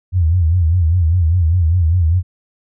sine tone with vibrato, 85.1 Hz, F2, 44 cents flat, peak -10 dBFS, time 0.12-2.23 s, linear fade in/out 50 ms, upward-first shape sine, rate 5 Hz, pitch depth 140 cents each way, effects none

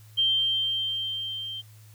sine tone with level ramp, 3148 Hz, G7, 7 cents sharp, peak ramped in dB -19 to -33 dBFS, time 0.17-1.62 s, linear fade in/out 20 ms, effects added 107 Hz sine -48 dBFS peak until 1.94 s + white hiss -58 dBFS RMS until 1.94 s

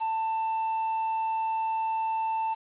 triangle tone, 890 Hz, A5, 20 cents sharp, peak -24 dBFS, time 0-2.55 s, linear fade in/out 20 ms, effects resampled to 8000 Hz + 9-bit

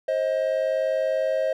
triangle tone pair together, 529.8 / 630 Hz, C5 / D#5, +22 / +21 cents, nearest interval minor third, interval 299 cents, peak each -22 dBFS, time 0.08-1.53 s, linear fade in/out 5 ms, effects none

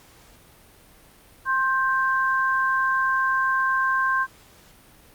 sine tone pair together, 1058.7 / 1568 Hz, C6 / G6, +20 / 0 cents, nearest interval perfect fifth, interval 680 cents, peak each -22 dBFS, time 1.45-4.27 s, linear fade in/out 50 ms, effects pink hiss -52 dBFS RMS until 5.14 s + Opus 48 kbps

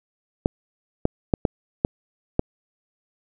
clicks, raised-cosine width 2 ms, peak -4 dBFS, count 6, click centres 0.459 / 1.054 / 1.338 / 1.452 / 1.849 / 2.394 s, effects none

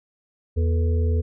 harmonic tone with a mistuned harmonic, 81.6 Hz, E2, 17 cents flat, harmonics 1 / 3 / 5 / 6, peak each -18 / -33 / -31 / -36 dBFS, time 0.56-1.22 s, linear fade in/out 20 ms, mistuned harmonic 5, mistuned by +93 cents, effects none

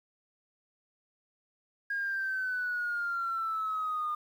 sine exponential sweep, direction down, 1634 to 1212 Hz, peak -29 dBFS, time 1.9-4.15 s, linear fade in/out 5 ms, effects tanh soft clip ceiling -25 dBFS + 10-bit

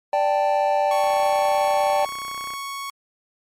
triangle chord, D suspended fourth, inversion none, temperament equal, 587.3 / 784 / 880 Hz, D5 / G5 / A5, 0 / 0 / 0 cents, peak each -19 / -19 / -22 dBFS, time 0.13-2.05 s, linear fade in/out 2 ms
sawtooth tone, 1108.7 Hz, C#6, in tune, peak -25 dBFS, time 0.91-2.9 s, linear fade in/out 2 ms
click train, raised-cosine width 0.5 ms, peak -25 dBFS, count 48, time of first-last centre 1.04-2.537 s, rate 31.4 Hz
effects MP3 64 kbps

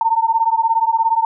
sine beating tone pair, 898 / 915 Hz, A5 / A#5, +35 / -32 cents, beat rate 17 Hz, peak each -16 dBFS, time 0.01-1.25 s, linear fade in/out 2 ms, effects none

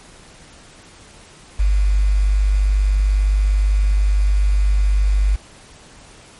sine tone with quantisation, 49.83 Hz, G1, 29 cents sharp, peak -12 dBFS, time 1.59-5.36 s, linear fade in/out 10 ms, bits 6, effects pink hiss -44 dBFS RMS until 6.39 s + MP3 48 kbps

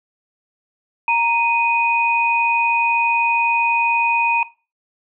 sine tone pair together, 932.3 / 2489 Hz, A#5 / D#7, 0 / 0 cents, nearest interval octave + perfect fourth, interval 1700 cents, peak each -17 dBFS, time 1.08-4.43 s, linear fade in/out 2 ms, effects noise-tail reverb RT60 0.3 s tail -17 dB re dry

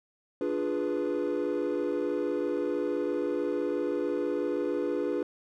triangle chord, D diminished seventh, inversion none, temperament equal, 293.7 / 349.2 / 415.3 / 493.9 Hz, D4 / F4 / Ab4 / Cb5, 0 / 0 / 0 / 0 cents, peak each -30 dBFS, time 0.41-5.23 s, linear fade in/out 2 ms, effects tanh soft clip ceiling -20 dBFS

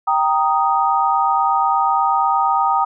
sine chord, Eb major, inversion first, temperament equal, 784 / 932.3 / 1244.5 Hz, G5 / Bb5 / Eb6, 0 / 0 / 0 cents, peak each -18 dBFS, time 0.07-2.85 s, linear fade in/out 10 ms, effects none

